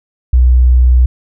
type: tone with tanh clipping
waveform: triangle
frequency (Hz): 62.2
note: B1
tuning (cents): +13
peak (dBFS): -4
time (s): 0.33-1.06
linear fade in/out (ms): 5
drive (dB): 4
effects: none